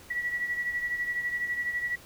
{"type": "beating tone pair", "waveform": "sine", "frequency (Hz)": [1939, 1951], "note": ["B6", "B6"], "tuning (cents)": [-32, -22], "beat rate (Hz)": 12, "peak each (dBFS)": [-29, -36], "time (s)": [0.1, 1.96], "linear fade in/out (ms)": 10, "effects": ["pink hiss -51 dBFS RMS until 2.05 s"]}